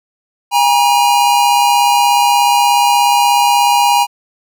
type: tone pair together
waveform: square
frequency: 816 / 952.7 Hz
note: G#5 / A#5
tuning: -31 / +37 cents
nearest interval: minor third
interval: 268 cents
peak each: -12 dBFS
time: 0.51-4.07 s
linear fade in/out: 50 ms
effects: none